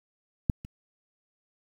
clicks, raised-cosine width 5 ms, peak -10 / -28 dBFS, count 2, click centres 0.498 / 0.649 s, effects 8-bit

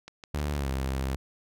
click train, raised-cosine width 0.2 ms, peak -25 dBFS, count 4, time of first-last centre 0.08-0.554 s, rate 6.33 Hz
sawtooth tone with pitch glide, 73.42 to 66.55 Hz, D2 to C2, 0 to +30 cents, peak -24 dBFS, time 0.34-1.16 s, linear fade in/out 5 ms, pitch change -170 cents, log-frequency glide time 0.54-0.69 s
effects none

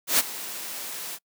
white noise with ADSR envelope, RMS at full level -18 dBFS, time 0.07-1.19 s, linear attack 120 ms, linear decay 26 ms, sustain -17 dB, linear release 49 ms, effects noise-tail reverb RT60 0.1 s tail -26 dB re dry + high-pass 200 Hz 12 dB/octave

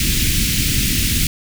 pink band-stop noise, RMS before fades -17 dBFS, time 0-1.27 s, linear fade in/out 2 ms, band 270 to 2200 Hz, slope 24 dB/octave, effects none

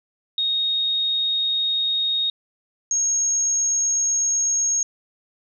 sine tone pair in turn, 3729 / 6542 Hz, A#7 / G#8, 0 / -27 cents, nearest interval minor seventh, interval 973 cents, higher second, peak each -19 / -18 dBFS, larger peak second, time 0.38-2.3 / 2.91-4.83 s, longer neither, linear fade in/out 2 ms, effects none

